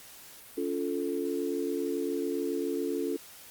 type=chord; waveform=sine; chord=Db augmented; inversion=none; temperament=equal with one note detuned; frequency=282 / 349.2 / 440 Hz; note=Db4 / F4 / A4; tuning=+30 / 0 / 0 cents; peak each=-33 dBFS; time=0.57-3.17 s; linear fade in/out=10 ms; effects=white hiss -50 dBFS RMS until 3.5 s + Opus 48 kbps